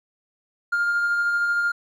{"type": "tone with tremolo", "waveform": "triangle", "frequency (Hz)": 1406, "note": "F6", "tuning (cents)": 11, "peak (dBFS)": -15, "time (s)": [0.72, 1.72], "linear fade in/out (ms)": 10, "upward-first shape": "sine", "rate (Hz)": 13, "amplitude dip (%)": 35, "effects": ["tanh soft clip ceiling -15 dBFS"]}